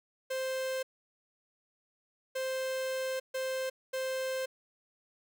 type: tone bursts at uneven times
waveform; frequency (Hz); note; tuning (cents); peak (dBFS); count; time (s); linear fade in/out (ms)
45% pulse; 523; C5; -1; -32; 4; 0.3-0.83 / 2.35-3.2 / 3.34-3.7 / 3.93-4.46; 10
effects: none